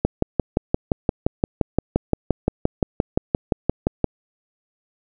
click train, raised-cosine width 2 ms, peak -3 dBFS, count 24, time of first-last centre 0.05-4.043 s, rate 5.76 Hz, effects none

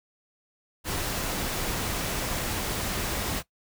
pink noise, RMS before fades -30 dBFS, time 0.84-3.43 s, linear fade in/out 50 ms, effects noise-tail reverb RT60 0.1 s tail -17 dB re dry

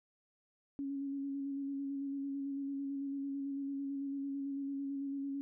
sine tone with vibrato, 277.2 Hz, C#4, in tune, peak -36 dBFS, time 0.79-5.41 s, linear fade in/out 0 ms, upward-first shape square, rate 9 Hz, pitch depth 17 cents each way, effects none

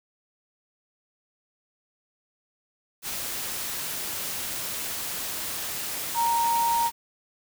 sine tone in noise, 932.3 Hz, A#5, in tune, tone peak -21 dBFS, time 6.14-6.91 s, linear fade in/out 50 ms, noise white, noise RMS -32 dBFS, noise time 3.02-6.92 s, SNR +8 dB, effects none

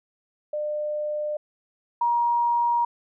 sine tone pair in turn, 600 / 948.3 Hz, D5 / A#5, +37 / +29 cents, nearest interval minor sixth, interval 792 cents, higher second, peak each -25 / -19 dBFS, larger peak second, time 0.53-1.37 / 2.01-2.85 s, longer neither, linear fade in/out 5 ms, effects none

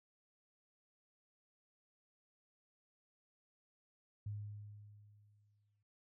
sine tone with exponential decay, 103.83 Hz, G#2, in tune, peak -39 dBFS, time 4.26-5.83 s, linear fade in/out 5 ms, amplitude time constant 340 ms, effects none

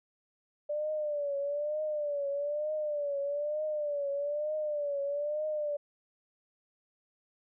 sine tone with vibrato, 587.3 Hz, D5, in tune, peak -30 dBFS, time 0.69-5.77 s, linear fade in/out 10 ms, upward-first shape triangle, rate 1.1 Hz, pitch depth 92 cents each way, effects none

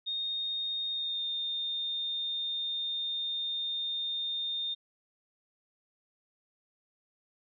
sine tone with pitch glide, 3695 to 3640 Hz, A#7 to A#7, -16 to -42 cents, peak -31 dBFS, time 0.06-4.75 s, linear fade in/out 20 ms, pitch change -26 cents, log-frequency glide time 0.91-1.22 s, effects none

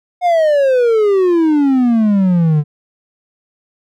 triangle exponential sweep, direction down, 728 to 145 Hz, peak -7 dBFS, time 0.21-2.64 s, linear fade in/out 50 ms, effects none

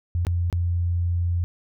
sine tone with dropouts, 86.9 Hz, F2, 8 cents flat, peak -20 dBFS, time 0.15-1.44 s, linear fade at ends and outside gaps 0 ms, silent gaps 0.25-0.268 / 0.5-0.527 s, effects none

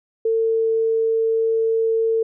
sine tone, 449.7 Hz, A4, 38 cents sharp, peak -16 dBFS, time 0.25-2.23 s, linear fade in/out 5 ms, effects none

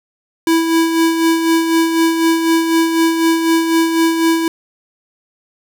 square tone with tremolo, 328.6 Hz, E4, 5 cents flat, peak -10 dBFS, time 0.47-4.48 s, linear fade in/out 2 ms, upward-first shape sine, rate 4 Hz, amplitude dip 50%, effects none

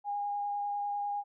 sine tone with vibrato, 816 Hz, G#5, 31 cents flat, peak -31 dBFS, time 0.04-1.24 s, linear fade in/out 50 ms, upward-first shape sine, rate 10 Hz, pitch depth 10 cents each way, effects none

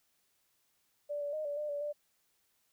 sine tone with pitch steps, 584 / 577 / 617 / 578 / 599 / 577 / 590 Hz, D5 / D5 / D#5 / D5 / D5 / D5 / D5, -10 / -31 / -15 / -28 / +34 / -31 / +8 cents, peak -34 dBFS, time 1.09-1.93 s, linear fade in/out 20 ms, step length 120 ms, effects white hiss -75 dBFS RMS until 2.72 s

